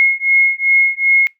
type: beating tone pair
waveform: sine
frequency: 2160 / 2162.6 Hz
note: C#7 / C#7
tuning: -45 / -43 cents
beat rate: 2.6 Hz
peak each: -13 dBFS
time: 0-1.27 s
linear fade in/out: 0 ms
effects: noise-tail reverb RT60 0.2 s tail -25 dB re dry